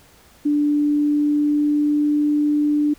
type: tone with pitch glide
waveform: sine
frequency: 293.7 to 295.9 Hz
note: D4 to D4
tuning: 0 to +13 cents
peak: -15 dBFS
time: 0.45-2.94 s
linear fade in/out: 10 ms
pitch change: +13 cents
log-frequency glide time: 0.64-2.21 s
effects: pink hiss -51 dBFS RMS until 2.98 s